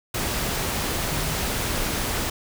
sine tone in noise, 155.8 Hz, D#3, 3 cents sharp, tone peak -31 dBFS, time 1.11-1.35 s, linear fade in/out 5 ms, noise pink, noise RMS -26 dBFS, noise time 0.14-2.3 s, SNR -8 dB, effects none

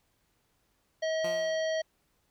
harmonic tone, 638 Hz, D#5, 43 cents sharp, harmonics 1 / 3 / 5 / 7 / 9, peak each -28 / -38 / -42 / -45 / -47 dBFS, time 1.02-1.82 s, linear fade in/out 10 ms
10% pulse tone with exponential decay, 174.61 Hz, F3, in tune, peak -28 dBFS, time 1.24-1.8 s, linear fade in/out 2 ms, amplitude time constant 120 ms
effects pink hiss -73 dBFS RMS until 2.3 s

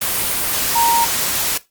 sine tone in noise, 932.3 Hz, A#5, in tune, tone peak -13 dBFS, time 0.75-1.05 s, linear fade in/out 10 ms, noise white, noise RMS -19 dBFS, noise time 0.01-1.58 s, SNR +3 dB, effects noise-tail reverb RT60 0.2 s tail -17 dB re dry + Opus 32 kbps

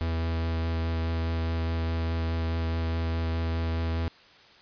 45% pulse tone with vibrato, 82.2 Hz, E2, 4 cents flat, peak -26 dBFS, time 0.01-4.08 s, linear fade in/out 0 ms, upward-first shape sine, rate 4.8 Hz, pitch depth 10 cents each way, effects white hiss -54 dBFS RMS until 4.61 s + resampled to 11025 Hz

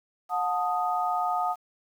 sine chord, D# diminished, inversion first, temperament equal with one note detuned, 724.3 / 880 / 1244.5 Hz, F#5 / A5 / D#6, -37 / 0 / 0 cents, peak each -27 / -31 / -29 dBFS, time 0.29-1.56 s, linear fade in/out 50 ms, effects 9-bit

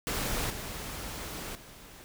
pink noise with level steps, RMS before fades -32 / -39 / -50 dBFS, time 0.07-2.04 s, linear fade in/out 0 ms, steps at 0.5 / 1.55 s, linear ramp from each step 2 ms, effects none

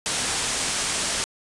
white low-pass noise, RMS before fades -26 dBFS, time 0.06-1.24 s, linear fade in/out 0 ms, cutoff 9700 Hz, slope 48 dB/octave, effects resampled to 24000 Hz

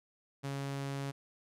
sawtooth tone, 138.59 Hz, C#3, in tune, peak -32 dBFS, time 0.43-1.12 s, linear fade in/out 20 ms, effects low-pass 11000 Hz 12 dB/octave

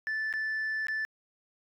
sine tone with dropouts, 1754 Hz, A6, 6 cents flat, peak -27 dBFS, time 0.07-1.05 s, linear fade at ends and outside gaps 0 ms, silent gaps 0.327-0.338 / 0.869-0.884 s, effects tanh soft clip ceiling -28 dBFS

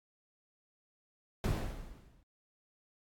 brown noise with exponential decay, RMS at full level -27 dBFS, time 1.44-2.23 s, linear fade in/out 1 ms, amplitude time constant 170 ms, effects AAC 64 kbps

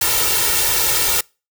white noise with comb filter, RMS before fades -17 dBFS, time 0.01-1.21 s, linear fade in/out 5 ms, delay 2.2 ms, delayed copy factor +0.95, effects noise-tail reverb RT60 0.3 s tail -26 dB re dry

